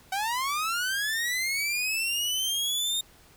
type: linear sweep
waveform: sawtooth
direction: up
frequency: 750 to 3691 Hz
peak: -23 dBFS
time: 0.12-3.01 s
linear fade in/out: 5 ms
effects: pink hiss -56 dBFS RMS until 3.36 s